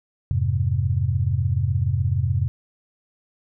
sine chord, F minor, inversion none, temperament equal, 87.31 / 103.83 / 130.81 Hz, F2 / Ab2 / C3, 0 / 0 / 0 cents, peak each -23 dBFS, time 0.31-2.48 s, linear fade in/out 0 ms, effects none

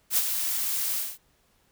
blue noise with ADSR envelope, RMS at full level -21 dBFS, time 0.1-1.18 s, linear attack 74 ms, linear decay 41 ms, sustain -7 dB, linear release 220 ms, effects pink hiss -66 dBFS RMS until 1.71 s

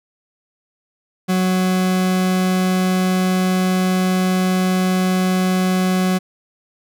40% pulse tone, 185 Hz, F#3, in tune, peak -14 dBFS, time 1.28-6.19 s, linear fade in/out 20 ms, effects none

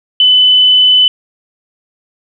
sine tone, 3010 Hz, F#7, 29 cents sharp, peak -4 dBFS, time 0.2-1.08 s, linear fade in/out 2 ms, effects none

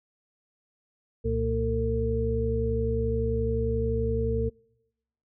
sine tone cluster, 66.9 / 118.4 / 228.6 / 452.9 Hz, C2 / A#2 / A#3 / A#4, +39 / +27 / -34 / -50 cents, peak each -29 / -31 / -33 / -27 dBFS, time 1.24-4.5 s, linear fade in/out 20 ms, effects noise-tail reverb RT60 0.9 s tail -26 dB re dry

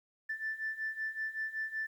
sine beating tone pair, 1760 / 1765.3 Hz, A6 / A6, 0 / +5 cents, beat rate 5.3 Hz, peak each -39 / -36 dBFS, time 0.29-1.87 s, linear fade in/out 10 ms, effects tanh soft clip ceiling -28 dBFS + 11-bit

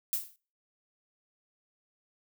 violet noise with exponential decay, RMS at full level -27 dBFS, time 0.13-0.36 s, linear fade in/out 0 ms, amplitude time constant 50 ms, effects noise-tail reverb RT60 0.4 s tail -24 dB re dry

